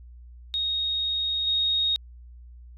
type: tone with level steps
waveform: sine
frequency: 3738 Hz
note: A#7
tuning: 4 cents sharp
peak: -24 / -21 dBFS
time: 0.54-1.96 s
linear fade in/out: 0 ms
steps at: 1.47 s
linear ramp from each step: 2 ms
effects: added 60 Hz sine -43 dBFS peak until 2.77 s + AAC 64 kbps